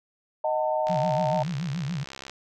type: chord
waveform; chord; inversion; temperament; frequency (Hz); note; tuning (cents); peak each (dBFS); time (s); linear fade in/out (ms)
sine; D# diminished; none; just; 622.3 / 746.7 / 896; D#5 / F#5 / A5; 0 / +16 / +31; -25 / -30 / -28; 0.44-1.43; 5
type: click train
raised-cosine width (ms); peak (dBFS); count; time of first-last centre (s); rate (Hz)
0.2; -21; 97; 0.87-2.296; 67.3
type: tone with vibrato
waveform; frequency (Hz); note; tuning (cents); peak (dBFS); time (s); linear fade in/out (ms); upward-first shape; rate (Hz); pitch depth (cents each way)
sine; 156.1; D#3; +6; -27; 0.89-2.04; 10; sine; 7; 270
effects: none